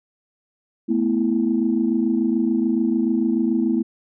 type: chord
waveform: sine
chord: A suspended second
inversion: none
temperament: equal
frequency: 220 / 246.9 / 329.6 Hz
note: A3 / B3 / E4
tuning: 0 / 0 / 0 cents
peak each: -21 dBFS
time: 0.88-3.83 s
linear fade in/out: 20 ms
effects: tanh soft clip ceiling -8 dBFS